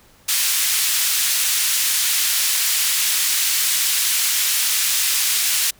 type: band-pass noise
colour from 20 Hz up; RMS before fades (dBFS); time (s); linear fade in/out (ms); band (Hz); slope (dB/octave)
white; -19; 0.28-5.71; 10; 2000 to 13000; 12
effects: pink hiss -52 dBFS RMS until 5.79 s